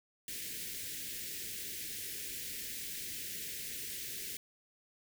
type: band-stop noise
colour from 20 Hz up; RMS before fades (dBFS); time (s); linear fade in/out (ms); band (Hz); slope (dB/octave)
white; -42; 0.28-4.37; 2; 480 to 1700; 48
effects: none